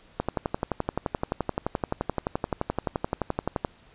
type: click train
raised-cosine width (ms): 1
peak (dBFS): -11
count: 41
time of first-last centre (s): 0.2-3.648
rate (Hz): 11.6
effects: pink hiss -56 dBFS RMS until 3.94 s + resampled to 8000 Hz